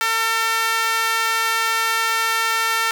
sawtooth tone with high-pass filter, 451.2 Hz, A4, 44 cents sharp, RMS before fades -20 dBFS, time 0.01-2.91 s, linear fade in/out 0 ms, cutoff 1400 Hz, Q 1.7, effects none

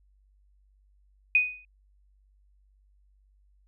sine tone with exponential decay, 2489 Hz, D#7, in tune, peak -15 dBFS, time 1.35-1.65 s, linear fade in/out 2 ms, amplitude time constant 65 ms, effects added 49 Hz sine -60 dBFS peak until 3.67 s

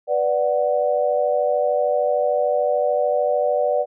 sine chord, B minor, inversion none, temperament equal, 493.9 / 587.3 / 740 Hz, B4 / D5 / F#5, 0 / 0 / 0 cents, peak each -22 / -19 / -24 dBFS, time 0.07-3.86 s, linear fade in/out 50 ms, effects none

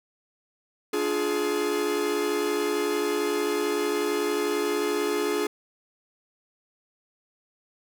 45% pulse chord, D diminished, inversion none, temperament equal with one note detuned, 293.7 / 349.2 / 420.4 Hz, D4 / F4 / Ab4, 0 / 0 / +21 cents, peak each -31 / -30 / -26 dBFS, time 0.93-5.47 s, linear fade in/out 5 ms, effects none

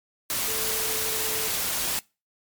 sine tone in noise, 440 Hz, A4, in tune, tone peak -35 dBFS, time 0.48-1.48 s, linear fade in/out 0 ms, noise white, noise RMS -27 dBFS, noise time 0.3-1.99 s, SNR -11 dB, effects noise-tail reverb RT60 0.3 s tail -25 dB re dry + MP3 96 kbps

